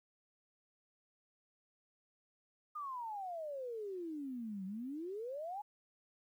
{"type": "exponential two-way sweep", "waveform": "sine", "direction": "down then up", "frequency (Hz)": [1237, 184.7, 853], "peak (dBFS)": -40, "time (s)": [2.75, 5.62], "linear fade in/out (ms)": 10, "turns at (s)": 4.65, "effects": ["12-bit"]}